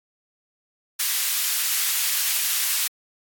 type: high-pass noise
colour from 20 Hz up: white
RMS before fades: -23 dBFS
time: 0.99-2.88 s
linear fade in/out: 10 ms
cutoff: 1700 Hz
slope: 12 dB/octave
effects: AAC 64 kbps